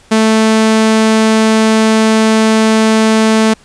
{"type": "tone", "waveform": "sawtooth", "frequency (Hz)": 220, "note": "A3", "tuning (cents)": 0, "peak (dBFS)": -3, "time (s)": [0.11, 3.54], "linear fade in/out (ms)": 10, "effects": ["pink hiss -45 dBFS RMS until 3.64 s", "resampled to 22050 Hz"]}